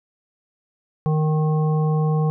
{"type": "harmonic tone", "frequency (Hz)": 154.8, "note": "D#3", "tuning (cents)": -9, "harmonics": [1, 3, 5, 7], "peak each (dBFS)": [-17, -27, -31, -34], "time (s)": [1.06, 2.3], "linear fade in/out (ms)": 0, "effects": []}